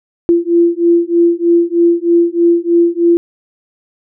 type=beating tone pair; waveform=sine; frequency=340.1 / 343.3 Hz; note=F4 / F4; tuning=-46 / -30 cents; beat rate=3.2 Hz; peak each=-11 dBFS; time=0.29-3.17 s; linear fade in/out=0 ms; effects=none